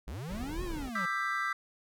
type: linear two-way sweep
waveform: square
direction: up then down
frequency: 45.36 to 370 to 167.2 Hz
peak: -38 dBFS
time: 0.07-1.06 s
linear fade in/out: 10 ms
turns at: 0.63 s
type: noise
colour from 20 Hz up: brown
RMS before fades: -39 dBFS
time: 0.28-0.9 s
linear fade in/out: 20 ms
type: chord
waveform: triangle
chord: E minor seventh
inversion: third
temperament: just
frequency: 1186.7 / 1318.5 / 1582.2 / 1977.8 Hz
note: D6 / E6 / G6 / B6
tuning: +18 / 0 / +16 / +2 cents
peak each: -34 dBFS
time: 0.95-1.53 s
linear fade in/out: 5 ms
effects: none